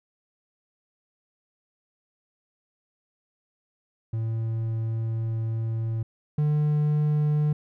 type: tone pair in turn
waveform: triangle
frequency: 112.7 / 149.8 Hz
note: A2 / D3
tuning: +42 / +35 cents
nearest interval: perfect fourth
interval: 493 cents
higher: second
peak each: -23 / -18 dBFS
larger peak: second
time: 4.13-6.03 / 6.38-7.53 s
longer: first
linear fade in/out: 5 ms
effects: none